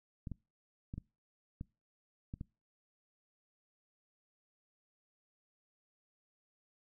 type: clicks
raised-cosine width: 5 ms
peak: -29 dBFS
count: 7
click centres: 0.272 / 0.317 / 0.939 / 0.98 / 1.611 / 2.339 / 2.411 s
effects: noise-tail reverb RT60 0.3 s tail -25 dB re dry